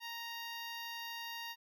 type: tone with notch filter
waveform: 10% pulse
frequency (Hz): 932.3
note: A#5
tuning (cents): 0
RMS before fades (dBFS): -44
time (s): 0-1.56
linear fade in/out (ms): 50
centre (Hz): 7600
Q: 1.4
effects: none